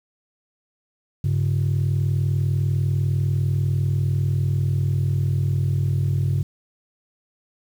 sine tone pair together, 98.54 / 138.59 Hz, G2 / C#3, +10 / 0 cents, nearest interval tritone, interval 590 cents, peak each -19 dBFS, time 1.24-6.43 s, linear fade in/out 5 ms, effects tanh soft clip ceiling -15 dBFS + 8-bit

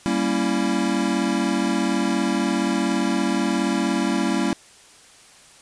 square chord, G diminished seventh, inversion none, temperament equal with one note detuned, 196 / 233.1 / 277.2 / 332.3 Hz, G3 / Bb3 / Db4 / Fb4, 0 / 0 / 0 / +14 cents, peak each -26 dBFS, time 0.06-4.53 s, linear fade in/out 0 ms, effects white hiss -49 dBFS RMS until 5.61 s + resampled to 22050 Hz

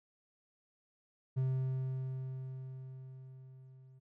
triangle tone with level ramp, 130.81 Hz, C3, in tune, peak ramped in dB -27 to -54 dBFS, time 1.36-4 s, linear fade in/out 20 ms, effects none

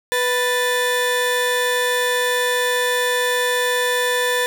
30% pulse tone pair together, 493.9 / 1760.1 Hz, B4 / A6, 0 / 0 cents, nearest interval octave + minor seventh, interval 2200 cents, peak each -17 / -18 dBFS, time 0.12-4.46 s, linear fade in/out 0 ms, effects none

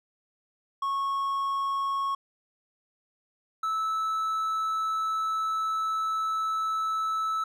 triangle tone pair in turn, 1100 / 1308.1 Hz, C#6 / E6, -14 / -14 cents, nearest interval minor third, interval 300 cents, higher second, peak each -24 dBFS, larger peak neither, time 0.82-2.15 / 3.63-7.44 s, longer second, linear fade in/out 5 ms, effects none

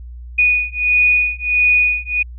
sine beating tone pair, 2469 / 2470.5 Hz, D#7 / D#7, -14 / -13 cents, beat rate 1.5 Hz, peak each -15 / -15 dBFS, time 0.38-2.23 s, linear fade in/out 10 ms, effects added 60 Hz sine -30 dBFS peak until 2.38 s

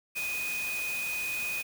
sine tone in noise, 2489 Hz, D#7, in tune, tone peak -31 dBFS, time 0.15-1.63 s, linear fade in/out 20 ms, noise white, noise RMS -39 dBFS, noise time 0.15-1.63 s, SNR +5 dB, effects none

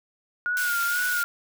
sine tone with vibrato, 1433 Hz, F6, 44 cents sharp, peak -23 dBFS, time 0.46-1.24 s, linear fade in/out 0 ms, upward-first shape sine, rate 2.1 Hz, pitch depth 51 cents each way
white high-pass noise, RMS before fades -32 dBFS, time 0.57-1.23 s, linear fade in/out 0 ms, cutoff 1300 Hz, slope 48 dB/octave
effects none

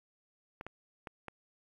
clicks, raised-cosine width 0.5 ms, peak -27 dBFS, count 4, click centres 0.611 / 0.666 / 1.072 / 1.283 s, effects 10-bit

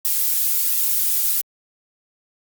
violet noise with flanger, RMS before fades -19 dBFS, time 0.05-1.41 s, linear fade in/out 0 ms, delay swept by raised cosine 1.3 to 4.3 ms, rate 1.4 Hz, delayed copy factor -0.5, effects Opus 48 kbps

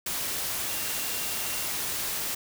sine tone in noise, 2766 Hz, F7, 17 cents flat, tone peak -42 dBFS, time 0.69-1.67 s, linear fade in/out 5 ms, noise white, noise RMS -31 dBFS, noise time 0.06-2.35 s, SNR -14 dB, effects none

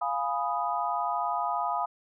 sine chord, F half-diminished seventh, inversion none, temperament equal, 698.5 / 830.6 / 987.8 / 1244.5 Hz, F5 / Ab5 / Cb6 / Eb6, 0 / 0 / 0 / 0 cents, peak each -32 dBFS, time 0.01-1.86 s, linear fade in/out 10 ms, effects none

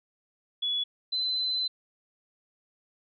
sine tone pair in turn, 3400 / 4043 Hz, G#7 / B7, +40 / +40 cents, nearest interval minor third, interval 300 cents, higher second, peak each -26 dBFS, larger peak neither, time 0.62-0.84 / 1.12-1.68 s, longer second, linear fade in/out 10 ms, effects none

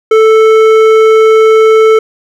triangle tone with hard clipping, 440 Hz, A4, in tune, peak -4 dBFS, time 0.11-1.99 s, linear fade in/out 5 ms, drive 14 dB, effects none

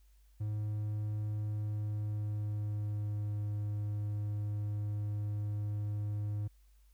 triangle tone with pitch glide, 105.7 to 104.06 Hz, G#2 to G#2, +31 to +4 cents, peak -31 dBFS, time 0.4-6.48 s, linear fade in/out 10 ms, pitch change -27 cents, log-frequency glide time 1.58-3.41 s, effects added 50 Hz sine -60 dBFS peak until 6.93 s + white hiss -75 dBFS RMS until 6.93 s

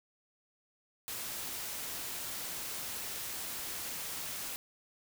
white noise, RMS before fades -40 dBFS, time 1.08-4.56 s, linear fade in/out 0 ms, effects none

